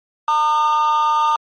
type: tone pair together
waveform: triangle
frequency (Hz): 910 / 1213.2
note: A#5 / D#6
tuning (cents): -42 / -44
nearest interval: perfect fourth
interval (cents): 498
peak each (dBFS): -13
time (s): 0.28-1.36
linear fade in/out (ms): 2
effects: tanh soft clip ceiling -9 dBFS + MP3 32 kbps